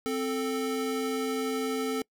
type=tone pair together; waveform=square; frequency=261.6 / 440 Hz; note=C4 / A4; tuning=0 / 0 cents; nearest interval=major sixth; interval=900 cents; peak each=-32 / -31 dBFS; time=0.06-2.02 s; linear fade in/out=0 ms; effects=noise-tail reverb RT60 0.1 s tail -25 dB re dry